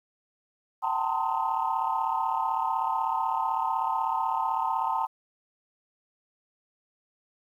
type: tone cluster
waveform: sine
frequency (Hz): 766 / 883 / 919 / 1040 / 1259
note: G5 / A5 / A#5 / C6 / D#6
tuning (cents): -40 / +6 / -25 / -11 / +20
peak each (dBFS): -32 / -29 / -31 / -30 / -36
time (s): 0.82-5.07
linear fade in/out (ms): 20
effects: tanh soft clip ceiling -15 dBFS + 10-bit